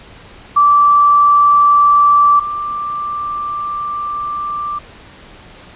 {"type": "tone pair in turn", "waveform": "sine", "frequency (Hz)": [1164, 1178.2], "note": ["D6", "D6"], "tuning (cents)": [-16, 5], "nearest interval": "unison", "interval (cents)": 21, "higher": "second", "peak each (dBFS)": [-6, -18], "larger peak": "first", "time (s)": [[0.56, 2.4], [2.4, 4.79]], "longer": "second", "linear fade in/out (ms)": 10, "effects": ["pink hiss -39 dBFS RMS until 5.75 s", "resampled to 8000 Hz"]}